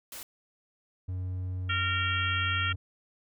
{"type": "noise", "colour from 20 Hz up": "white", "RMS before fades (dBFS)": -42, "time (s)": [0.12, 0.23], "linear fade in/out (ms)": 2}
{"type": "tone", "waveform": "triangle", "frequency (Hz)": 91.9, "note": "F#2", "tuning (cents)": -11, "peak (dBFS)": -29, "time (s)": [1.08, 2.76], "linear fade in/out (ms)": 10}
{"type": "harmonic tone", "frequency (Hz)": 460.9, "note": "A#4", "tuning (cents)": -20, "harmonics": [3, 4, 5, 6, 7], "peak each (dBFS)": [-31, -35, -36, -35, -34], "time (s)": [1.69, 2.73], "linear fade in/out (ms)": 10}
{"effects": []}